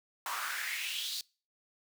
pink noise with high-pass filter sweep, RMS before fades -37 dBFS, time 0.26-1.21 s, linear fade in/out 2 ms, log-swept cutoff 1000 to 4400 Hz, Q 4.3, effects noise-tail reverb RT60 0.4 s tail -26 dB re dry

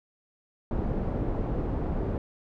pink low-pass noise, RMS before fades -29 dBFS, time 0.71-2.18 s, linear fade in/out 2 ms, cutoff 550 Hz, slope 12 dB/octave, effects none

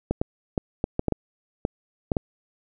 clicks, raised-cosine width 2 ms, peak -9 dBFS, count 10, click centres 0.11 / 0.215 / 0.578 / 0.841 / 0.994 / 1.083 / 1.123 / 1.651 / 2.118 / 2.168 s, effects none

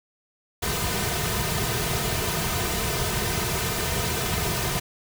pink noise with comb filter, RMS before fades -26 dBFS, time 0.62-4.8 s, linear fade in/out 10 ms, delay 3.6 ms, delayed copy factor -0.75, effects none

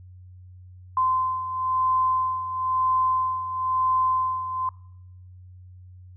sine beating tone pair, 1033 / 1034 Hz, C6 / C6, -22 / -21 cents, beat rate 1 Hz, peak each -22 / -28 dBFS, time 0.97-4.69 s, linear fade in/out 2 ms, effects noise-tail reverb RT60 0.8 s tail -22 dB re dry + added 91 Hz sine -43 dBFS peak until 6.16 s

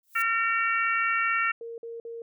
violet noise with exponential growth, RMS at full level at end -35 dBFS, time 0.03-0.22 s, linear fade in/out 2 ms, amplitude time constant 40 ms
harmonic tone, 455.8 Hz, A#4, 39 cents flat, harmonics 3 / 4 / 5 / 6, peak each -26 / -28 / -30 / -32 dBFS, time 0.15-1.52 s, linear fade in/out 10 ms
sine tone bursts, 462.9 Hz, A#4, 12 cents flat, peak -35 dBFS, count 3, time 1.61-2.22 s, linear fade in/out 2 ms, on 170 ms, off 50 ms
effects none

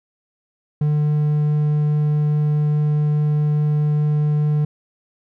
triangle tone, 149.6 Hz, D3, 32 cents sharp, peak -13 dBFS, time 0.81-4.65 s, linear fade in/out 5 ms, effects none

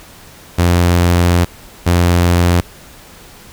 sawtooth tone bursts at uneven times, 87.31 Hz, F2, in tune, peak -5 dBFS, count 2, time 0.58-1.45 / 1.86-2.61 s, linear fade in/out 10 ms, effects pink hiss -39 dBFS RMS until 3.52 s

